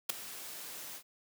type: noise with ADSR envelope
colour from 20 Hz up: white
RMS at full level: -27 dBFS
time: 0.09-1.03 s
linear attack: 10 ms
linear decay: 5 ms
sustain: -18 dB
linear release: 74 ms
effects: high-pass 150 Hz 12 dB/octave